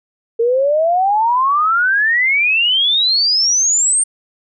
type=exponential sweep; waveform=sine; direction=up; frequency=452.4 to 8870 Hz; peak=-11 dBFS; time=0.39-4.04 s; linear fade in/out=10 ms; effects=none